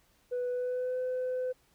sine tone with pitch glide, 493.9 to 507.5 Hz, B4 to B4, 0 to +47 cents, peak -28 dBFS, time 0.31-1.53 s, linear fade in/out 20 ms, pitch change +47 cents, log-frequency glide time 0.5-0.98 s, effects tanh soft clip ceiling -28 dBFS + pink hiss -68 dBFS RMS until 1.74 s

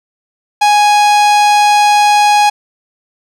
45% pulse tone, 830.6 Hz, G#5, in tune, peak -6 dBFS, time 0.61-2.5 s, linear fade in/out 10 ms, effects low-pass 8000 Hz 12 dB/octave + 8-bit

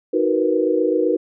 sine chord, B major seventh, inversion first, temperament equal with one note detuned, 314.6 / 370 / 466.2 / 493.9 Hz, D#4 / F#4 / A#4 / B4, +19 / 0 / 0 / 0 cents, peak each -21 dBFS, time 0.13-1.17 s, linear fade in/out 10 ms, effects none

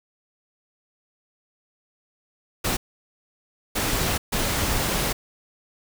pink noise bursts at uneven times, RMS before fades -24 dBFS, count 3, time 2.64-2.77 / 3.75-4.18 / 4.32-5.13 s, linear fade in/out 10 ms, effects none

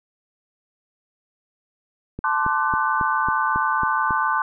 click train, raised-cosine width 3 ms, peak -17 dBFS, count 8, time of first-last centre 2.19-4.108 s, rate 3.65 Hz
sine chord, D dominant seventh, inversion second, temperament equal with one note detuned, 880 / 1046.5 / 1174.7 / 1505.8 Hz, A5 / C6 / D6 / F#6, 0 / 0 / 0 / +30 cents, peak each -24 dBFS, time 2.24-4.42 s, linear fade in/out 2 ms
effects none

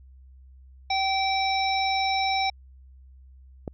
harmonic tone, 773 Hz, G5, 24 cents flat, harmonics 1 / 3 / 5 / 7, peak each -24 / -29 / -31 / -32 dBFS, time 0.9-2.5 s, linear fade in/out 5 ms
click, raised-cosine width 2 ms, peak -18 dBFS, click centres 3.678 s
effects added 65 Hz sine -47 dBFS peak until 3.73 s

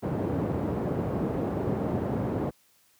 pink band-pass noise, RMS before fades -29 dBFS, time 0.02-2.51 s, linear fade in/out 20 ms, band 110 to 540 Hz, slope 12 dB/octave, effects white hiss -64 dBFS RMS until 2.99 s + high-pass 60 Hz 12 dB/octave

